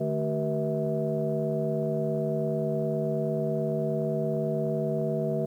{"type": "tone cluster", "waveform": "sine", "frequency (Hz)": [150.7, 220.1, 380.8, 478.1, 648], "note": ["D3", "A3", "F#4", "A#4", "E5"], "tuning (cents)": [45, 1, 50, 44, -30], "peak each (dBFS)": [-30, -32, -32, -32, -31], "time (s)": [0, 5.46], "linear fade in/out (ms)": 10, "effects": ["tanh soft clip ceiling -15 dBFS", "10-bit"]}